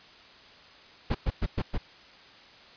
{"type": "noise bursts", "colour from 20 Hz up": "brown", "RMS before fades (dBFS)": -26, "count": 5, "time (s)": [1.1, 1.78], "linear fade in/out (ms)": 10, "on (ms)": 48, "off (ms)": 110, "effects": ["white hiss -52 dBFS RMS until 2.76 s", "resampled to 11025 Hz"]}